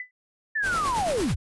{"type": "tone with exponential decay", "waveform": "sine", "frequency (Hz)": 2000, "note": "B6", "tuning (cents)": 21, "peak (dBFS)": -28, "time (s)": [0, 0.11], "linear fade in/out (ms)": 2, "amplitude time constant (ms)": 23}
{"type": "linear sweep", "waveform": "sine", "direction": "down", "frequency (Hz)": [1800, 53.1], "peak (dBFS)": -23, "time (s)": [0.55, 1.36], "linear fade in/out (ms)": 10}
{"type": "noise with tremolo", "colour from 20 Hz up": "pink", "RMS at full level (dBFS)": -31, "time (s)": [0.62, 1.35], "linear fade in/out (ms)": 50, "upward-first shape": "sine", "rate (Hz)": 8.9, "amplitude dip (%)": 45}
{"effects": ["resampled to 24000 Hz"]}